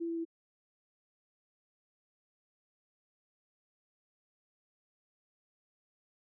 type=tone with pitch steps; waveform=sine; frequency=335.8 / 333.3 / 330.8 Hz; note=E4 / E4 / E4; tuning=+32 / +19 / +6 cents; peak=-33 dBFS; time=0-0.252 s; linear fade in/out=20 ms; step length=84 ms; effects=none